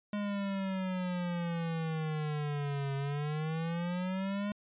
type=exponential two-way sweep; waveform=square; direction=down then up; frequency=207.7 to 137.3 to 207.7 Hz; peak=-33 dBFS; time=0.13-4.52 s; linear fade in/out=2 ms; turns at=2.95 s; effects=resampled to 8000 Hz